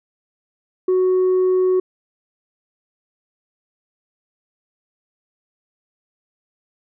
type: tone with tanh clipping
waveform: sine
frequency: 370 Hz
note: F#4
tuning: in tune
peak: -14 dBFS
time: 0.88-1.8 s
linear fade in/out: 5 ms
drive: 1 dB
effects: none